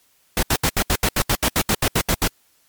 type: noise bursts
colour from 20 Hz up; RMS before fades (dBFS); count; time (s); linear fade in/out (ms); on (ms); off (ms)
pink; -18; 15; 0.37-2.276; 2; 58; 74
effects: white hiss -60 dBFS RMS until 2.68 s + MP3 96 kbps